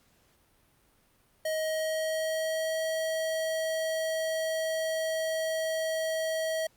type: tone with pitch glide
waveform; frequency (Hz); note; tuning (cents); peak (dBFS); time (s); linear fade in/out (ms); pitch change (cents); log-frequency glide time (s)
square; 630 to 641; D#5 to E5; +21 to -49; -29; 1.45-6.67; 5; +30; 1.57-2.81
effects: pink hiss -66 dBFS RMS until 6.76 s + Opus 48 kbps